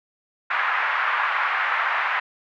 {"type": "band-pass noise", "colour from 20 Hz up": "pink", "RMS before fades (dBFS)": -23, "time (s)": [0.5, 2.2], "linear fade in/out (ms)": 10, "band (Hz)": [1000, 2100], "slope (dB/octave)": 24, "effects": []}